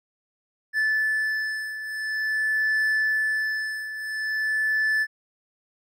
triangle beating tone pair, 1745 / 1745.47 Hz, A6 / A6, -15 / -14 cents, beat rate 0.47 Hz, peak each -22 / -27 dBFS, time 0.73-5.07 s, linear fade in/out 50 ms, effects none

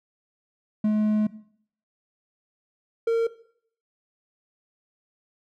triangle tone pair in turn, 213.1 / 458.6 Hz, G#3 / A#4, +45 / -28 cents, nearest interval octave + minor second, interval 1327 cents, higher second, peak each -17 dBFS, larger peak neither, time 0.84-1.27 / 3.07-3.27 s, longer first, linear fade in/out 5 ms, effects noise-tail reverb RT60 0.6 s tail -17 dB re dry

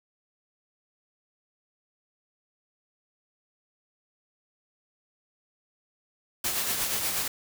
white noise with tremolo, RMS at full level -27 dBFS, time 6.44-7.28 s, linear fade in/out 5 ms, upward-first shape triangle, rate 8.4 Hz, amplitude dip 45%, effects none

